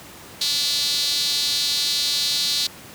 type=tone with high-pass filter; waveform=sawtooth; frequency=288.6 Hz; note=D4; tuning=30 cents flat; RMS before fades=-22 dBFS; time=0.41-2.67 s; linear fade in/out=5 ms; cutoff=4100 Hz; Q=5; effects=pink hiss -41 dBFS RMS until 2.94 s + high-pass 100 Hz 12 dB/octave